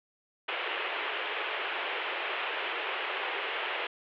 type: band-pass noise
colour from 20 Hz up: white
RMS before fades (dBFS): -34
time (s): 0.48-3.87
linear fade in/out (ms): 5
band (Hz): 360 to 3100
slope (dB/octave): 48
effects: none